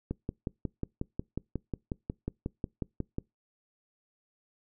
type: click train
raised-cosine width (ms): 3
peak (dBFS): -19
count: 18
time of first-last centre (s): 0.11-3.184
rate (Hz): 5.53
effects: noise-tail reverb RT60 0.2 s tail -25 dB re dry